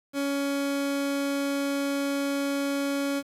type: tone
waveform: 30% pulse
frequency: 280 Hz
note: C#4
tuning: 18 cents sharp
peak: -23 dBFS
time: 0.13-3.23 s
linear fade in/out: 50 ms
effects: resampled to 32000 Hz + 9-bit